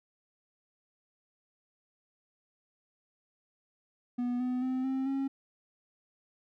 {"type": "tone with pitch steps", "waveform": "triangle", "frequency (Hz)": [244.7, 251.1, 257.8, 264.5, 271.5], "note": ["B3", "B3", "C4", "C4", "C#4"], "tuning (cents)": [-16, 29, -26, 19, -36], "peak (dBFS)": -27, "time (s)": [4.18, 5.28], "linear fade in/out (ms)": 10, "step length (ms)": 220, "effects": []}